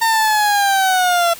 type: linear sweep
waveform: 30% pulse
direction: down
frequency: 914 to 673 Hz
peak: -10 dBFS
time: 0.01-1.34 s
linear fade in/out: 10 ms
effects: white hiss -36 dBFS RMS until 1.39 s